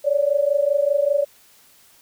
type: tone pair together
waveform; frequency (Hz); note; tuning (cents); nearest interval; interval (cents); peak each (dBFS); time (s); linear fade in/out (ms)
sine; 559 / 584.1; C#5 / D5; +14 / -10; minor second; 76; -19 / -19; 0.04-1.25; 20
effects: white hiss -53 dBFS RMS until 2.01 s